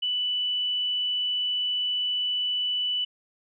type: tone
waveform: sine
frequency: 2975 Hz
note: F#7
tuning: 9 cents sharp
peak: -24 dBFS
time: 0.02-3.05 s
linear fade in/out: 10 ms
effects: none